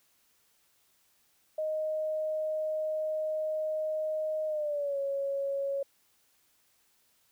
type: tone with pitch glide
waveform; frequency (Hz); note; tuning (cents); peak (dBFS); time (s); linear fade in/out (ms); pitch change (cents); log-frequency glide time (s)
sine; 622 to 554.1; D#5 to C#5; -1 to -1; -29; 1.58-5.83; 5; -200; 4.47-4.98
effects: white hiss -69 dBFS RMS until 7.31 s